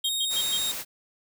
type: tone bursts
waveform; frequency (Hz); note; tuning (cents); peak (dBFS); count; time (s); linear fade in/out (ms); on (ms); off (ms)
sine; 3205; G7; +38; -26; 4; 0.04-0.574; 5; 51; 110
type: tone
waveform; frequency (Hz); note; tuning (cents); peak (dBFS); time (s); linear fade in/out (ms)
sawtooth; 3729; A#7; 0; -23; 0.04-0.72; 10
type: noise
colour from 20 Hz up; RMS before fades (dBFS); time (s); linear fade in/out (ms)
white; -34; 0.29-0.85; 50
effects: none